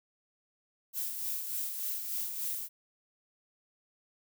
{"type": "noise with tremolo", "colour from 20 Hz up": "violet", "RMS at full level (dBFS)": -34, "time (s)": [0.93, 2.69], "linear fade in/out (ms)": 50, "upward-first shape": "sine", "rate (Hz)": 3.4, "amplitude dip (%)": 45, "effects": []}